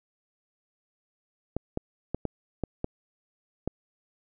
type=clicks; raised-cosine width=2 ms; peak=-15 dBFS; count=7; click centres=1.566 / 1.774 / 2.146 / 2.253 / 2.637 / 2.844 / 3.676 s; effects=none